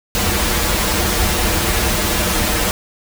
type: noise with comb filter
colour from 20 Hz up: pink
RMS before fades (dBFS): -17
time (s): 0.15-2.71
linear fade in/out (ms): 0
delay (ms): 7.4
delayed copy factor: -0.9
effects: none